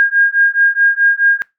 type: beating tone pair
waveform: sine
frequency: 1618 / 1622.7 Hz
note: G#6 / G#6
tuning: -46 / -41 cents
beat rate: 4.7 Hz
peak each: -12 dBFS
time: 0-1.42 s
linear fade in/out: 0 ms
effects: noise-tail reverb RT60 0.2 s tail -22 dB re dry